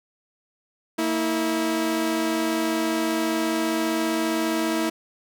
sawtooth tone pair together, 229.5 / 324.4 Hz, A#3 / E4, -27 / -28 cents, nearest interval tritone, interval 599 cents, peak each -24 / -19 dBFS, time 0.98-4.9 s, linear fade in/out 10 ms, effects none

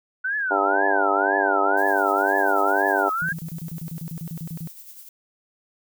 sine tone with vibrato, 1480 Hz, F#6, in tune, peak -22 dBFS, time 0.24-3.33 s, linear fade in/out 10 ms, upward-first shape triangle, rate 2 Hz, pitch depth 280 cents each way
harmonic tone, 98.8 Hz, G2, 14 cents sharp, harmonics 3 / 4 / 5 / 6 / 7 / 8 / 9 / 10, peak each -30 / -26 / -32 / -28 / -25 / -26 / -27 / -33 dBFS, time 0.5-3.1 s, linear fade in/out 20 ms
violet noise with tremolo, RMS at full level -41 dBFS, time 1.77-5.09 s, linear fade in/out 5 ms, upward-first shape sine, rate 10 Hz, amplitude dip 50%
sine tone bursts, 164.2 Hz, E3, 6 cents flat, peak -29 dBFS, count 15, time 3.22-4.674 s, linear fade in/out 0 ms, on 68 ms, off 31 ms
effects none

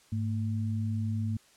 sine tone pair together, 103.83 / 224.2 Hz, G#2 / A3, 0 / +33 cents, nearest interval octave + minor second, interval 1333 cents, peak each -29 / -34 dBFS, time 0.12-1.37 s, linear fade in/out 5 ms, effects white hiss -61 dBFS RMS until 1.56 s + low-pass 9000 Hz 12 dB/octave

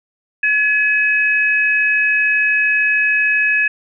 sine tone pair together, 1700 / 2547 Hz, G#6 / D#7, +40 / +40 cents, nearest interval perfect fifth, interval 700 cents, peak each -15 dBFS, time 0.43-3.68 s, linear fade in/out 5 ms, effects none

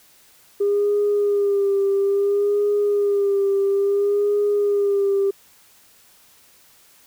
sine tone with vibrato, 403.2 Hz, G4, 49 cents sharp, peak -15 dBFS, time 0.6-5.31 s, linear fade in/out 10 ms, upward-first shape sine, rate 0.59 Hz, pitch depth 36 cents each way, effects tanh soft clip ceiling -12 dBFS + white hiss -53 dBFS RMS until 7.06 s

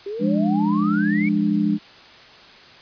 sine exponential sweep, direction up, 389 to 2300 Hz, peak -26 dBFS, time 0.06-1.29 s, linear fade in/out 5 ms
sine chord, D diminished, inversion first, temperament equal with one note detuned, 174.61 / 207.7 / 297.1 Hz, F3 / Ab3 / D4, 0 / 0 / +20 cents, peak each -24 / -19 / -22 dBFS, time 0.19-1.79 s, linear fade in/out 50 ms
effects white hiss -45 dBFS RMS until 2.81 s + resampled to 11025 Hz

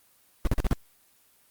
brown noise bursts, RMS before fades -21 dBFS, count 5, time 0.45-0.732 s, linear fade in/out 0 ms, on 22 ms, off 43 ms, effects white hiss -62 dBFS RMS until 1.5 s + Opus 24 kbps

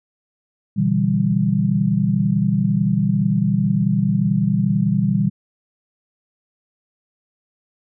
sine chord, E minor seventh, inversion second, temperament equal with one note detuned, 122.05 / 146.83 / 164.81 / 196 Hz, B2 / D3 / E3 / G3, -20 / 0 / 0 / 0 cents, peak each -22 / -23 / -21 / -18 dBFS, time 0.76-5.3 s, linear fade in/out 20 ms, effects none

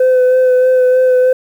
sine tone with vibrato, 509 Hz, C5, 48 cents flat, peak -4 dBFS, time 0-1.33 s, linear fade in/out 5 ms, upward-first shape sine, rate 3.2 Hz, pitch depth 17 cents each way, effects tanh soft clip ceiling -6 dBFS + 7-bit

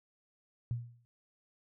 sine tone with exponential decay, 118.8 Hz, A#2, 33 cents sharp, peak -29 dBFS, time 0.71-1.05 s, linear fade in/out 0 ms, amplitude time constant 73 ms, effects none

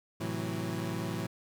25% pulse chord, F# half-diminished seventh, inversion first, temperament equal, 110 / 130.81 / 164.81 / 185 Hz, A2 / C3 / E3 / F#3, 0 / 0 / 0 / 0 cents, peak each -34 / -38 / -34 / -35 dBFS, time 0.2-1.27 s, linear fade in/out 10 ms, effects none

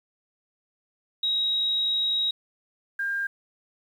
sine tone pair in turn, 3812 / 1602.7 Hz, A#7 / G6, +38 / +38 cents, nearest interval octave + minor third, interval 1500 cents, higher first, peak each -22 / -25 dBFS, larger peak first, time 1.23-2.31 / 2.99-3.27 s, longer first, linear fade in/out 5 ms, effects 9-bit

